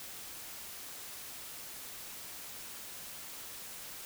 silence, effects white hiss -46 dBFS RMS until 4.05 s

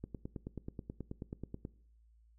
click train, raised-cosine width 3 ms, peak -28 dBFS, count 16, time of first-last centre 0.04-1.651 s, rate 9.31 Hz, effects noise-tail reverb RT60 0.6 s tail -21 dB re dry + added 56 Hz sine -62 dBFS peak until 2.38 s

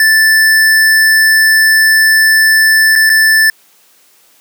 square tone with dropouts, 1760 Hz, A6, in tune, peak -6 dBFS, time 0-3.5 s, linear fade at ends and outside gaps 2 ms, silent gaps 2.955-2.959 / 3.095-3.099 s, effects white hiss -48 dBFS RMS until 4.4 s + high-pass 200 Hz 12 dB/octave

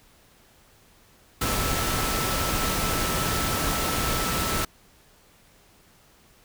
sine tone in noise, 1318.5 Hz, E6, in tune, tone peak -32 dBFS, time 1.41-4.65 s, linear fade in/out 5 ms, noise pink, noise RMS -26 dBFS, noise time 1.41-4.65 s, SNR -9 dB, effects pink hiss -57 dBFS RMS until 6.44 s

